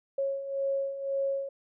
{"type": "beating tone pair", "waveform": "sine", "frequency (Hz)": [547, 548.9], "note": ["C#5", "C#5"], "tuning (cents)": [-23, -17], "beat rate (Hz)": 1.9, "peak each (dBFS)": [-35, -29], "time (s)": [0.18, 1.49], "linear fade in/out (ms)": 5, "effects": []}